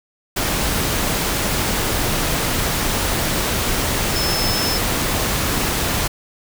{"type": "tone in noise", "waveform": "sine", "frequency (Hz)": 5240, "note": "E8", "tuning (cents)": -11, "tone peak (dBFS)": -22, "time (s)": [4.15, 4.78], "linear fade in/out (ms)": 10, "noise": "pink", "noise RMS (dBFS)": -20, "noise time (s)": [0.36, 6.08], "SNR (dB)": -5, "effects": []}